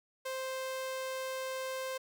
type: tone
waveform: sawtooth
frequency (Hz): 523.3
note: C5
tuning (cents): 0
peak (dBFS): -32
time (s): 0.25-1.98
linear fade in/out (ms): 10
effects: none